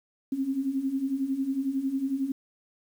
sine beating tone pair, 261.6 / 272.6 Hz, C4 / C#4, 0 / -29 cents, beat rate 11 Hz, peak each -32 / -27 dBFS, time 0.32-2.32 s, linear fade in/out 5 ms, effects 9-bit

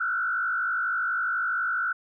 sine tone with frequency modulation, 1433 Hz, F6, 44 cents sharp, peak -24 dBFS, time 0-1.93 s, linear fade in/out 10 ms, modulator 52.1 Hz, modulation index 1.7, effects none

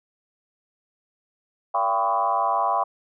sine tone with frequency modulation, 899 Hz, A5, 37 cents sharp, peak -19 dBFS, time 1.74-2.84 s, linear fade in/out 10 ms, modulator 106 Hz, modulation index 2.4, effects none

